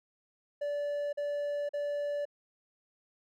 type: tone bursts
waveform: triangle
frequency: 580 Hz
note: D5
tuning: 22 cents flat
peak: -29 dBFS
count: 3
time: 0.61-2.254 s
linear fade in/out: 10 ms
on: 520 ms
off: 42 ms
effects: none